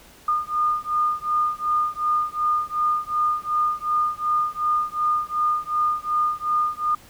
sine beating tone pair, 1217 / 1219.7 Hz, D#6 / D#6, -39 / -35 cents, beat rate 2.7 Hz, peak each -23 dBFS, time 0.28-6.95 s, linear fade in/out 5 ms, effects pink hiss -49 dBFS RMS until 7.09 s

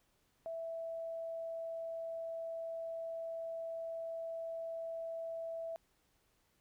sine tone, 659.3 Hz, E5, in tune, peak -39 dBFS, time 0.46-5.76 s, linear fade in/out 0 ms, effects pink hiss -75 dBFS RMS until 6.6 s

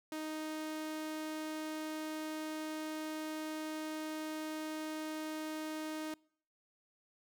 sawtooth tone, 311.1 Hz, D#4, in tune, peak -35 dBFS, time 0.12-6.14 s, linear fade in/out 2 ms, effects noise-tail reverb RT60 0.6 s tail -26 dB re dry

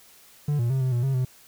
triangle tone with pitch steps, 147 / 118.5 / 133.1 / 129.3 / 120.4 / 134.9 / 127.8 Hz, D3 / A#2 / C3 / C3 / B2 / C#3 / C3, +2 / +29 / +30 / -20 / -44 / -47 / -40 cents, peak -19 dBFS, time 0.48-1.25 s, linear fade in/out 5 ms, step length 110 ms, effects white hiss -53 dBFS RMS until 1.47 s

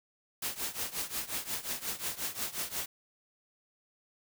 white noise with tremolo, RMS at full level -33 dBFS, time 0.42-2.86 s, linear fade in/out 5 ms, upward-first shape triangle, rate 5.6 Hz, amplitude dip 90%, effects none

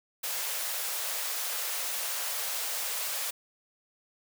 white high-pass noise, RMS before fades -33 dBFS, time 0.23-3.31 s, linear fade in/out 10 ms, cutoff 450 Hz, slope 96 dB/octave, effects none

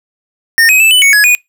square tone with pitch steps, 1829 / 2529 / 2634 / 2996 / 2223 / 1682 / 2465 Hz, A#6 / D#7 / E7 / F#7 / C#7 / G#6 / D#7, -33 / +28 / -2 / +21 / +4 / +22 / -17 cents, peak -5 dBFS, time 0.58-1.35 s, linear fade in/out 0 ms, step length 110 ms, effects noise-tail reverb RT60 0.2 s tail -26 dB re dry

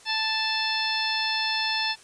harmonic tone with a mistuned harmonic, 880 Hz, A5, in tune, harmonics 1 / 2 / 3 / 4 / 5 / 6, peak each -31 / -31 / -31 / -31 / -31 / -31 dBFS, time 0.05-1.96 s, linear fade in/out 50 ms, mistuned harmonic 5, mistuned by -39 cents, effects white hiss -51 dBFS RMS until 2.03 s + resampled to 22050 Hz

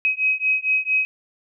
sine beating tone pair, 2535 / 2539.4 Hz, D#7 / D#7, +32 / +35 cents, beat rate 4.4 Hz, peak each -21 dBFS, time 0.05-1.05 s, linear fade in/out 0 ms, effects none

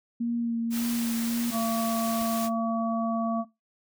sine tone with vibrato, 233.1 Hz, A#3, in tune, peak -25 dBFS, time 0.2-1.51 s, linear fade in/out 10 ms, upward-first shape sine, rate 1.8 Hz, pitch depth 20 cents each way
white noise, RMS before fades -36 dBFS, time 0.7-2.5 s, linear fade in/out 50 ms
harmonic tone, 227.2 Hz, A#3, 44 cents flat, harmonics 1 / 3 / 5, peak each -26 / -31 / -33 dBFS, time 1.51-3.45 s, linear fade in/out 50 ms
brown noise with exponential growth, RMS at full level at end -42 dBFS, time 2.14-2.22 s, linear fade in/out 0 ms, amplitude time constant 16 ms
effects noise-tail reverb RT60 0.2 s tail -17 dB re dry

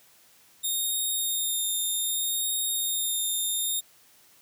5% pulse tone with vibrato, 3681 Hz, A#7, 23 cents flat, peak -19 dBFS, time 0.63-3.81 s, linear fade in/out 20 ms, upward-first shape sine, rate 0.64 Hz, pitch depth 17 cents each way, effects white hiss -58 dBFS RMS until 4.41 s + high-pass 60 Hz 12 dB/octave

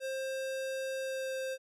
square tone with pitch glide, 530 to 526.3 Hz, C5 to C5, +22 to +10 cents, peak -35 dBFS, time 0-1.58 s, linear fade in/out 50 ms, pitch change -12 cents, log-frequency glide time 1-1.36 s, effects low-pass 12000 Hz 12 dB/octave

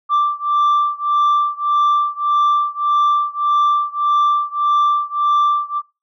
sine beating tone pair, 1174.7 / 1176.4 Hz, D6 / D6, 0 / +3 cents, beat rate 1.7 Hz, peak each -14 / -15 dBFS, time 0.09-5.82 s, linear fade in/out 50 ms, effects noise-tail reverb RT60 0.3 s tail -24 dB re dry + tanh soft clip ceiling -10 dBFS

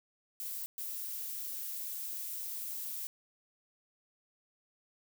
violet noise bursts at uneven times, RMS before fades -40 dBFS, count 2, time 0.4-0.66 / 0.78-3.07 s, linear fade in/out 0 ms, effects none

